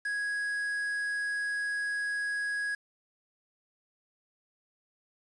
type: tone with quantisation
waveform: triangle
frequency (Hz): 1661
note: G#6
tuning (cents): 0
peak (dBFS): -28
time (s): 0.05-2.75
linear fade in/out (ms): 5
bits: 8
effects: resampled to 24000 Hz